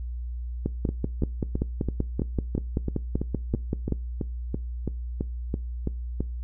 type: two click trains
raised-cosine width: 3 ms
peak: -12 / -14 dBFS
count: 18 / 17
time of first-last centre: 0.66-3.923 / 0.89-6.206 s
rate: 5.21 / 3.01 Hz
effects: noise-tail reverb RT60 0.3 s tail -22 dB re dry + added 60 Hz sine -30 dBFS peak until 6.43 s